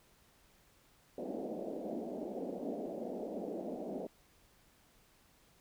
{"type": "band-pass noise", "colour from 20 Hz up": "pink", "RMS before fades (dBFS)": -41, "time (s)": [1.18, 4.07], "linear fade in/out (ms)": 2, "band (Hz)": [200, 700], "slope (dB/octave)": 48, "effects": ["pink hiss -67 dBFS RMS until 5.6 s"]}